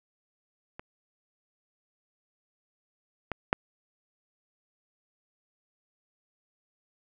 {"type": "clicks", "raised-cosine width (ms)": 0.5, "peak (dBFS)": [-25, -16, -7], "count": 3, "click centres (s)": [0.795, 3.317, 3.529], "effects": []}